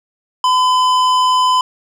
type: tone with hard clipping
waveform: sine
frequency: 1012 Hz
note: B5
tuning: 42 cents sharp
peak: -12 dBFS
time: 0.44-1.61 s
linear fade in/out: 2 ms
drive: 12 dB
effects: none